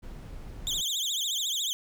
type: noise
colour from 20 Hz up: brown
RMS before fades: -41 dBFS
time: 0.02-0.82 s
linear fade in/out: 20 ms
type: tone with vibrato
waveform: 30% pulse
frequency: 3444 Hz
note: A7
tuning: 38 cents flat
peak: -25 dBFS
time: 0.67-1.73 s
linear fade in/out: 0 ms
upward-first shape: triangle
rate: 14 Hz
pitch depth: 220 cents each way
effects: none